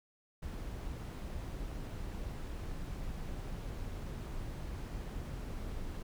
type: noise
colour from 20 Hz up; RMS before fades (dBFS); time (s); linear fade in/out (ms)
brown; -41; 0.42-6.03; 10
effects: none